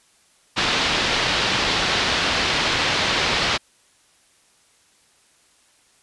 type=low-pass noise; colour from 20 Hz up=white; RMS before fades=-21 dBFS; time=0.56-3.58 s; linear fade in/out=20 ms; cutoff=4400 Hz; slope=24 dB/octave; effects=white hiss -58 dBFS RMS until 6.02 s + resampled to 24000 Hz